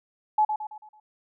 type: tone with echo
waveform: sine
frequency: 854 Hz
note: G#5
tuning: 48 cents sharp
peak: -17 dBFS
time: 0.38-0.45 s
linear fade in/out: 5 ms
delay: 110 ms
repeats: 5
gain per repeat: -7 dB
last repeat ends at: 1 s
effects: none